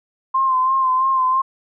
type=tone with vibrato; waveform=sine; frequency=1046.5 Hz; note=C6; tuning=in tune; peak=-14 dBFS; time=0.34-1.42 s; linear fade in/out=10 ms; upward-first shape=sine; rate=3 Hz; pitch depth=38 cents each way; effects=none